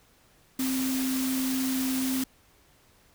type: tone in noise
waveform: sine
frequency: 261.6 Hz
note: C4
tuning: in tune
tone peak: -26 dBFS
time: 0.59-2.24 s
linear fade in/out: 5 ms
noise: white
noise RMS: -34 dBFS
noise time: 0.59-2.24 s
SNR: +5 dB
effects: pink hiss -61 dBFS RMS until 3.14 s